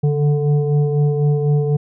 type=tone with frequency modulation; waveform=sine; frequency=145.5 Hz; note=D3; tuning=16 cents flat; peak=-13 dBFS; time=0.03-1.77 s; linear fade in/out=10 ms; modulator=295 Hz; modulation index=0.84; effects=none